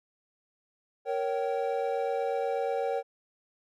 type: chord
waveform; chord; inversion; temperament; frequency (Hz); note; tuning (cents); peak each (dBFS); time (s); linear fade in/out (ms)
triangle; G diminished; first; equal with one note detuned; 466.2 / 554.4 / 772.3; Bb4 / Db5 / G5; 0 / 0 / -26; -29 / -30 / -31; 1.05-3.03; 50
effects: none